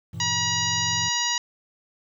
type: chord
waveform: triangle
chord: E diminished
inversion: first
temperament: just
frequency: 98.89 / 118.67 / 164.81 Hz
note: G2 / Bb2 / E3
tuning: +16 / +31 / 0 cents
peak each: -34 dBFS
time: 0.13-1.09 s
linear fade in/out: 10 ms
type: harmonic tone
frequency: 960 Hz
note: B5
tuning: 49 cents flat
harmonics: 1 / 2 / 3 / 4 / 5 / 6 / 7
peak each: -30 / -30 / -30 / -30 / -30 / -30 / -30 dBFS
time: 0.2-1.38 s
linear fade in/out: 2 ms
effects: 9-bit